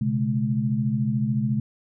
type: tone cluster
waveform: sine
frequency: 123.9 / 137.8 / 212.7 Hz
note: B2 / C#3 / G#3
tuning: +6 / -10 / +42 cents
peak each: -26 / -26 / -24 dBFS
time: 0.01-1.6 s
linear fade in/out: 5 ms
effects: none